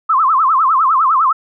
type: tone with vibrato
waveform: sine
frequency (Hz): 1167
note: D6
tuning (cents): -11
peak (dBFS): -9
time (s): 0.09-1.33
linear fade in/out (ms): 10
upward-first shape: sine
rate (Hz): 9.9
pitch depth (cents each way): 230
effects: none